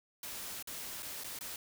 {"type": "noise with dropouts", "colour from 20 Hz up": "white", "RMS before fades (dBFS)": -43, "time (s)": [0.23, 1.56], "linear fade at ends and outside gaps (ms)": 2, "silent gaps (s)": [[0.626, 0.673], [1.024, 1.028], [1.237, 1.243], [1.389, 1.409]], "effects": []}